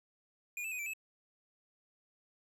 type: tone with pitch steps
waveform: square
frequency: 2437 / 2634 / 2496 / 2335 / 2600 Hz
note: D#7 / E7 / D#7 / D7 / E7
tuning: -37 / -2 / +5 / -11 / -24 cents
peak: -38 dBFS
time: 0.57-0.935 s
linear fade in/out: 2 ms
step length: 73 ms
effects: none